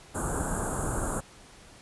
pink band-stop noise, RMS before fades -30 dBFS, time 0.14-1.21 s, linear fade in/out 20 ms, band 1600 to 6900 Hz, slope 96 dB/octave, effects pink hiss -52 dBFS RMS until 1.81 s + resampled to 24000 Hz

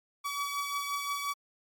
sawtooth beating tone pair, 1139 / 1144.7 Hz, C#6 / D6, +47 / -45 cents, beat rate 5.7 Hz, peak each -29 / -35 dBFS, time 0.24-1.34 s, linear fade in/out 20 ms, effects MP3 96 kbps

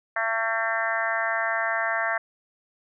harmonic tone, 225 Hz, A3, 39 cents sharp, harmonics 3 / 4 / 5 / 6 / 7 / 8 / 9, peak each -29 / -34 / -32 / -33 / -29 / -29 / -34 dBFS, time 0.16-2.18 s, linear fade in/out 5 ms, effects none

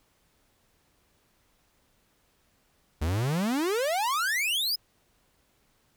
45% pulse exponential sweep, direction up, 71.9 to 5200 Hz, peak -25 dBFS, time 3.01-4.76 s, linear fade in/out 10 ms, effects pink hiss -68 dBFS RMS until 5.96 s

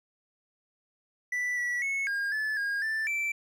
triangle tone with pitch steps, 1974 / 1946 / 2195 / 1619 / 1733 / 1627 / 1768 / 2333 Hz, B6 / B6 / C#7 / G#6 / A6 / G#6 / A6 / D7, -1 / -26 / -18 / -45 / -27 / -36 / +8 / -12 cents, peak -26 dBFS, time 1.32-3.32 s, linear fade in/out 5 ms, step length 250 ms, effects none

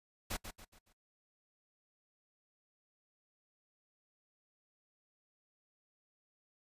pink noise with echo, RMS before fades -38 dBFS, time 0.3-0.37 s, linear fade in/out 10 ms, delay 140 ms, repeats 4, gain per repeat -8 dB, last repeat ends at 0.93 s, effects noise-tail reverb RT60 0.1 s tail -22 dB re dry + resampled to 32000 Hz

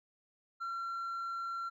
triangle tone with hard clipping, 1364 Hz, F6, 41 cents flat, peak -35 dBFS, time 0.6-1.7 s, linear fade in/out 20 ms, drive 1 dB, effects none

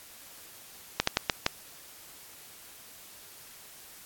slowing click train, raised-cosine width 0.2 ms, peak -5 dBFS, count 5, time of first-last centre 1-1.464 s, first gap 74 ms, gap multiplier 1.31, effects white hiss -50 dBFS RMS until 4.05 s + AAC 64 kbps

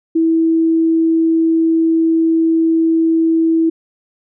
sine tone, 326.2 Hz, E4, 18 cents flat, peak -10 dBFS, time 0.15-3.7 s, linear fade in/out 10 ms, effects none

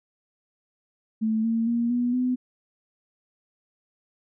sine tone with pitch steps, 220 / 227.5 / 235.2 / 243.3 / 251.5 Hz, A3 / A#3 / A#3 / B3 / B3, 0 / -42 / +16 / -26 / +32 cents, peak -21 dBFS, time 1.21-2.36 s, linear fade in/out 20 ms, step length 230 ms, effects none

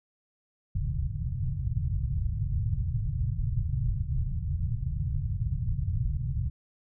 white low-pass noise, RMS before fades -29 dBFS, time 0.75-6.5 s, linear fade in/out 5 ms, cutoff 140 Hz, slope 48 dB/octave, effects none

